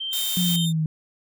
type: tone with tremolo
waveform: sine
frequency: 3136 Hz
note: G7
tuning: in tune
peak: -26 dBFS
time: 0-0.66 s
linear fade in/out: 10 ms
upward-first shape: sine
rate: 2.3 Hz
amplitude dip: 40%
type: tone with vibrato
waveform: sawtooth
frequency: 3643 Hz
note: A#7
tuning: 41 cents flat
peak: -25 dBFS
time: 0.11-0.73 s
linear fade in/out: 50 ms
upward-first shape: triangle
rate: 2.7 Hz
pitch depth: 10 cents each way
type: noise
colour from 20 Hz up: blue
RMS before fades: -29 dBFS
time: 0.13-0.56 s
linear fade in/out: 0 ms
type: exponential sweep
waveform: sine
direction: down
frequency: 180.9 to 154.8 Hz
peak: -20 dBFS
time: 0.37-0.86 s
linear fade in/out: 2 ms
effects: none